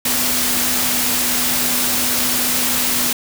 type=tone in noise; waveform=sine; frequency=246.9 Hz; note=B3; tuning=in tune; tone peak=-28 dBFS; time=0.05-3.13 s; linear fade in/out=5 ms; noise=white; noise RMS=-18 dBFS; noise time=0.05-3.13 s; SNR=-13 dB; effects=none